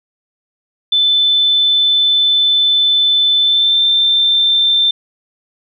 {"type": "tone with pitch glide", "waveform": "sine", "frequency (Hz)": [3520, 3567], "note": ["A7", "A7"], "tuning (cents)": [0, 23], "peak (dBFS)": -9, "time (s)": [0.92, 4.91], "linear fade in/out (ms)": 5, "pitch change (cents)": 23, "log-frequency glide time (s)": [3.39, 3.83], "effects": []}